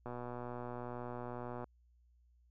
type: click train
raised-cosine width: 1 ms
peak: -30 dBFS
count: 194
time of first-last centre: 0.06-1.642 s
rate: 122 Hz
effects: added 60 Hz sine -65 dBFS peak until 2.5 s